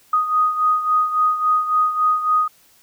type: beating tone pair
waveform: sine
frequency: 1244.5 / 1248.1 Hz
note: D#6 / D#6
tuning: 0 / +5 cents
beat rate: 3.6 Hz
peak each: -16 / -22 dBFS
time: 0.13-2.48 s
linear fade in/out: 5 ms
effects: white hiss -54 dBFS RMS until 2.82 s